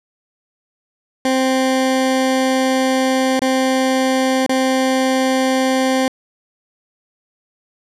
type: tone with dropouts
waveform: 20% pulse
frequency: 261.6 Hz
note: C4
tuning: in tune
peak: -9 dBFS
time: 1.25-6.08 s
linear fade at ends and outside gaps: 2 ms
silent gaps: 3.394-3.418 / 4.464-4.493 s
effects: low-pass 10000 Hz 12 dB/octave